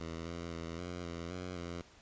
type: tone with pitch steps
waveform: 10% pulse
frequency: 82.3 / 85.1 / 83 / 88.3 / 84.7 / 90.6 / 86.2 Hz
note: E2 / F2 / E2 / F2 / E2 / F#2 / F2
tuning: -2 / -44 / +12 / +20 / +48 / -36 / -22 cents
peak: -32 dBFS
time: 0-1.82 s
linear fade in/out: 5 ms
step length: 260 ms
effects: pink hiss -60 dBFS RMS until 2.01 s + resampled to 16000 Hz